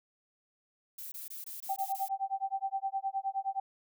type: noise bursts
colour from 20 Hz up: violet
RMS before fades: -43 dBFS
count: 7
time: 0.98-2.086 s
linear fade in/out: 5 ms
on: 140 ms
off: 21 ms
type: tone with tremolo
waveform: sine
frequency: 779 Hz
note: G5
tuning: 11 cents flat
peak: -28 dBFS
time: 1.69-3.6 s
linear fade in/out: 5 ms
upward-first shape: sine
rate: 9.6 Hz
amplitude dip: 100%
effects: none